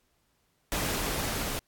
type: noise with level ramp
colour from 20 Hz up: pink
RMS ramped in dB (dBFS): -30 to -33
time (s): 0.72-1.59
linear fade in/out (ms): 0
effects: pink hiss -72 dBFS RMS until 1.67 s + AAC 64 kbps